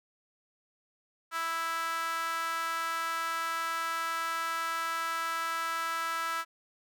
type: tone with high-pass filter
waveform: sawtooth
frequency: 329.8 Hz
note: E4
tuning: 1 cent sharp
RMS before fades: -33 dBFS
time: 1.31-6.45 s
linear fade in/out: 50 ms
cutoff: 1300 Hz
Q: 3.9
effects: none